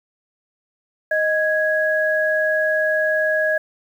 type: tone pair together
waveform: sine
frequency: 623.7 / 1661.2 Hz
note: D#5 / G#6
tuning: +4 / 0 cents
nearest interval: octave + perfect fourth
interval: 1696 cents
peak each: -19 dBFS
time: 1.11-3.58 s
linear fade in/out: 5 ms
effects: 8-bit